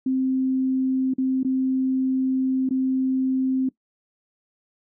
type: tone with dropouts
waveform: sine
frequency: 261.6 Hz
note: C4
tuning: in tune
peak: -19 dBFS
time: 0.06-3.69 s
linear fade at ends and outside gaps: 5 ms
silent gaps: 1.138-1.182 / 1.432-1.447 / 2.691-2.707 s
effects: noise-tail reverb RT60 0.1 s tail -20 dB re dry